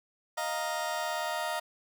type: chord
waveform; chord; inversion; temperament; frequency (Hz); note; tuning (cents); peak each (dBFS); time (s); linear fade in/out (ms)
30% pulse; Eb suspended second; none; just; 622.3 / 700 / 933.4; Eb5 / F5 / Bb5; 0 / +4 / +2; -33; 0.37-1.6; 10
effects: 10-bit